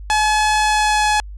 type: tone with pitch glide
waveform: sawtooth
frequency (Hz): 853 to 846.6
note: G#5 to G#5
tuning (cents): +46 to +33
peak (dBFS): -10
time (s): 0.1-1.2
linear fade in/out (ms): 0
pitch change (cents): -13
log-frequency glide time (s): 0.6-1.06
effects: added 50 Hz sine -30 dBFS peak until 1.37 s + resampled to 22050 Hz